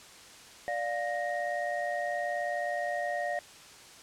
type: tone cluster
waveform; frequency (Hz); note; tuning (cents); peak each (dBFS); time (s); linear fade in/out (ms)
sine; 587 / 706 / 1869; D5 / F5 / A#6; -1 / +19 / +4; -34 / -33 / -36; 0.68-3.39; 0
effects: white hiss -51 dBFS RMS until 4.02 s + low-pass 8000 Hz 12 dB/octave